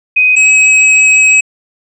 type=tone pair in turn; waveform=sine / square; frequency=2507 / 2551 Hz; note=D#7 / D#7; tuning=+12 / +43 cents; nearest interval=unison; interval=31 cents; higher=second; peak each=-5 dBFS; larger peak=neither; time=0.16-0.36 / 0.36-1.41 s; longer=second; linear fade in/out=10 ms; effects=resampled to 22050 Hz